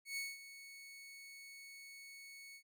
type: tone with ADSR envelope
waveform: sawtooth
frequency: 2214 Hz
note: C#7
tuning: 3 cents flat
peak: -35 dBFS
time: 0.05-2.63 s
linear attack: 120 ms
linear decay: 200 ms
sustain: -14 dB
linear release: 77 ms
effects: none